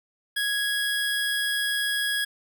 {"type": "tone", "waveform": "25% pulse", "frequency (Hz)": 1661.2, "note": "G#6", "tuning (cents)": 0, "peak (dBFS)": -20, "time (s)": [0.36, 2.25], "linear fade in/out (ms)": 10, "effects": []}